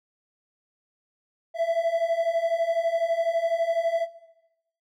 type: beating tone pair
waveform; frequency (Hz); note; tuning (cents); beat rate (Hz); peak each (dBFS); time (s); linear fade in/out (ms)
triangle; 659.3 / 671.3; E5 / E5; 0 / +31; 12; -23; 1.54-4.07; 50
effects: noise-tail reverb RT60 0.9 s tail -18 dB re dry